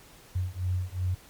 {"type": "beating tone pair", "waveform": "sine", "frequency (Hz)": [89.9, 92.6], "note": ["F#2", "F#2"], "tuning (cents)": [-49, 2], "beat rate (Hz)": 2.7, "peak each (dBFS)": -30, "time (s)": [0.35, 1.15], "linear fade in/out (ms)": 10, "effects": ["pink hiss -53 dBFS RMS until 1.29 s", "MP3 96 kbps"]}